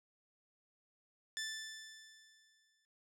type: tone with exponential decay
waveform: 15% pulse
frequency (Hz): 1760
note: A6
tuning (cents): 0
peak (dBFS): -31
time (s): 1.37-2.85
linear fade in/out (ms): 0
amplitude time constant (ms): 320
effects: noise-tail reverb RT60 0.1 s tail -22 dB re dry + low-pass 12000 Hz 12 dB/octave